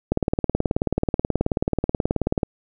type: click train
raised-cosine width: 2 ms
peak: -6 dBFS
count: 44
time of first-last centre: 0.12-2.432 s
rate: 18.6 Hz
effects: none